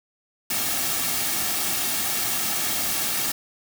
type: noise with comb filter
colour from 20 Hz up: white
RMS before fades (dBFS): -25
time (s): 0.5-3.32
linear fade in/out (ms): 5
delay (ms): 2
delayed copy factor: -0.5
effects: none